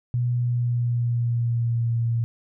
sine tone with pitch glide, 121.9 to 116.46 Hz, B2 to A#2, -22 to -1 cents, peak -20 dBFS, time 0.14-2.24 s, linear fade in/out 0 ms, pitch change -79 cents, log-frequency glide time 0.34-1.93 s, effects none

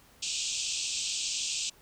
white band-pass noise, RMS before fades -33 dBFS, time 0.22-1.7 s, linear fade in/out 10 ms, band 2500 to 8100 Hz, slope 96 dB/octave, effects pink hiss -59 dBFS RMS until 1.81 s

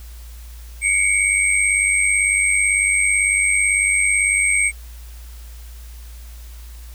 sine tone cluster, 2178 / 2276 / 8390 Hz, C#7 / C#7 / C9, -31 / +45 / +4 cents, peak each -19 dBFS, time 0.81-4.72 s, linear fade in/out 50 ms, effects added 58 Hz sine -34 dBFS peak until 6.94 s + white hiss -47 dBFS RMS until 6.94 s

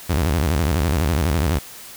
sawtooth tone with vibrato, 78 Hz, D#2, 5 cents sharp, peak -13 dBFS, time 0.09-1.59 s, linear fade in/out 10 ms, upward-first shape square, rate 12 Hz, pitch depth 210 cents each way, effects white hiss -39 dBFS RMS until 1.96 s

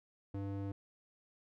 square tone with band-pass filter, 99 Hz, G2, 18 cents sharp, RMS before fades -40 dBFS, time 0.34-0.72 s, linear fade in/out 5 ms, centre 250 Hz, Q 0.9, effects none

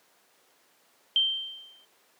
sine tone with exponential decay, 3136 Hz, G7, in tune, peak -18 dBFS, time 1.16-1.85 s, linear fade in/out 1 ms, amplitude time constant 150 ms, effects pink hiss -63 dBFS RMS until 2.19 s + high-pass 400 Hz 12 dB/octave

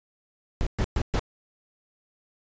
brown noise bursts, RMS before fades -24 dBFS, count 4, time 0.61-1.194 s, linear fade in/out 0 ms, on 56 ms, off 120 ms, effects resampled to 16000 Hz

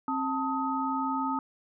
sine tone cluster, 266.9 / 887 / 1261 Hz, C4 / A5 / D#6, +35 / +14 / +23 cents, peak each -31 / -31 / -32 dBFS, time 0.08-1.39 s, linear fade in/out 2 ms, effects none

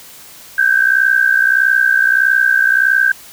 sine tone pair together, 1541.4 / 1603 Hz, G6 / G6, -30 / +38 cents, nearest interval minor second, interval 68 cents, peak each -12 dBFS, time 0.58-3.12 s, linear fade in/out 5 ms, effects white hiss -38 dBFS RMS until 3.32 s

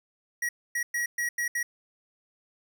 square tone bursts at uneven times, 1909 Hz, A#6, 41 cents sharp, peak -27 dBFS, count 6, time 0.42-0.49 / 0.75-0.83 / 0.94-1.06 / 1.18-1.29 / 1.38-1.48 / 1.55-1.63 s, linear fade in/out 5 ms, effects none

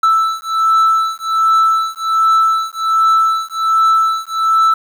triangle beating tone pair, 1319 / 1320.3 Hz, E6 / E6, +1 / +2 cents, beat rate 1.3 Hz, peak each -12 dBFS, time 0.03-4.74 s, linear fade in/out 5 ms, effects 7-bit

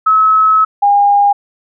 sine tone pair in turn, 1290 / 810.8 Hz, E6 / G#5, -38 / -42 cents, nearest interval minor sixth, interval 804 cents, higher first, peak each -6 dBFS, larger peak neither, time 0.06-0.65 / 0.82-1.33 s, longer first, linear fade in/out 10 ms, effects none

